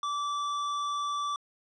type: tone with hard clipping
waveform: triangle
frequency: 1161 Hz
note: D6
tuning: 20 cents flat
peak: -31 dBFS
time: 0.03-1.36 s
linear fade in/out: 2 ms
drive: 15 dB
effects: low-pass 8000 Hz 12 dB/octave